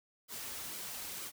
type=noise with flanger; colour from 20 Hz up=white; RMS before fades=-43 dBFS; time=0.28-1.32 s; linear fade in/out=50 ms; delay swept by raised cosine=1.1 to 6.2 ms; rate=2.1 Hz; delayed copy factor=-0.55; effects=none